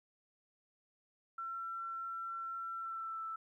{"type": "tone with pitch glide", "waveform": "sine", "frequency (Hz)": [1351, 1323.2], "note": ["E6", "E6"], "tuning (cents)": [42, 6], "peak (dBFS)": -39, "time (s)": [1.38, 3.36], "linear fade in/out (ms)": 5, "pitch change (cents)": -36, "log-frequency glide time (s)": [2.73, 3.24], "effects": ["13-bit"]}